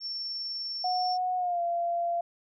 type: tone with tremolo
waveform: sine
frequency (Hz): 5430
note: F8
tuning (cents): -50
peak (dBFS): -31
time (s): 0-1.18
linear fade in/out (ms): 50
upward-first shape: triangle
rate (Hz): 20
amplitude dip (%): 25
type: tone with pitch glide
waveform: sine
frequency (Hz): 733 to 687.9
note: F#5 to F5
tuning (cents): -16 to -26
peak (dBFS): -26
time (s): 0.84-2.21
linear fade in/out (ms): 5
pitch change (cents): -110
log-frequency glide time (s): 1.37-1.61
effects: none